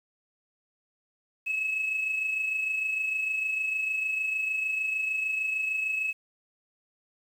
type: tone with amplitude modulation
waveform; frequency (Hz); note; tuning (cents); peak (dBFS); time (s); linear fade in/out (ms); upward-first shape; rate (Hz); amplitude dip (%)
sine; 2582; E7; -37; -23; 1.46-6.13; 20; sine; 26.6; 50
effects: tanh soft clip ceiling -22 dBFS + 9-bit